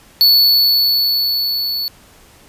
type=tone with level ramp; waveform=square; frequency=4435 Hz; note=C#8; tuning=in tune; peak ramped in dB=-7 to -19 dBFS; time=0.21-1.88 s; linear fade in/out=0 ms; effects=pink hiss -46 dBFS RMS until 2.48 s + resampled to 32000 Hz